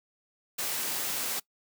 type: noise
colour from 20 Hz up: white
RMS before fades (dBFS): -32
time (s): 0.58-1.4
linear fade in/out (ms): 10
effects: noise-tail reverb RT60 0.1 s tail -22 dB re dry + high-pass 150 Hz 12 dB/octave